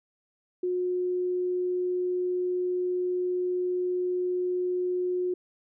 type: tone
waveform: sine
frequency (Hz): 361.5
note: F#4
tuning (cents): -40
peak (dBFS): -25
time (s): 0.63-5.34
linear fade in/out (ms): 5
effects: none